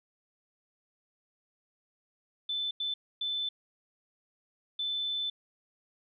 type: tone bursts at uneven times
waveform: sine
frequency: 3520 Hz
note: A7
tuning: in tune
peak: -30 dBFS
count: 4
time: 2.49-2.71 / 2.8-2.94 / 3.21-3.49 / 4.79-5.3 s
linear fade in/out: 5 ms
effects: none